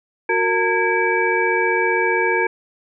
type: tone cluster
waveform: sine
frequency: 367.2 / 462.4 / 907 / 1644 / 2303 Hz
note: F#4 / A#4 / A#5 / G#6 / D7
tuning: -13 / -14 / -48 / -18 / -34 cents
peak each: -22 dBFS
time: 0.29-2.47 s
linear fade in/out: 5 ms
effects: none